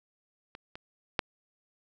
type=clicks; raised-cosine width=0.3 ms; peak=-27 / -26 / -9 dBFS; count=3; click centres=0.551 / 0.755 / 1.192 s; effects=none